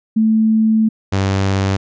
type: tone pair in turn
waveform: sine / sawtooth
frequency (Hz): 220 / 97.13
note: A3 / G2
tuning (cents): 0 / -15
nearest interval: octave + major second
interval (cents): 1415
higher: first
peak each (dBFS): -10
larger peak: neither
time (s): 0.16-0.89 / 1.12-1.77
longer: first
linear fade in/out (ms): 10
effects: resampled to 16000 Hz